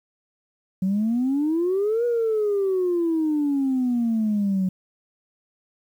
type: exponential two-way sweep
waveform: sine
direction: up then down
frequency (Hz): 183.8 to 484.2 to 183.8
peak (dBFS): -18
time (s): 0.82-4.69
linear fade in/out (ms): 5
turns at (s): 2.05
effects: tanh soft clip ceiling -16 dBFS + 9-bit